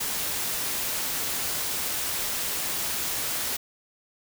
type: noise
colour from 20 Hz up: white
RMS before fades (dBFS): -29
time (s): 0-3.57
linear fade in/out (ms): 10
effects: none